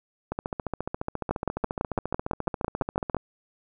two click trains, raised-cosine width 1 ms, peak -10 / -15 dBFS, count 12 / 42, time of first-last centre 1.31-3.146 / 0.32-3.167 s, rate 5.99 / 14.4 Hz, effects none

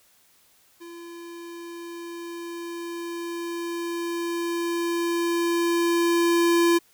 square tone with level ramp, 340.7 Hz, F4, 43 cents flat, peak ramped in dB -40 to -17 dBFS, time 0.8-6.79 s, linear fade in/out 20 ms, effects white hiss -60 dBFS RMS until 6.93 s

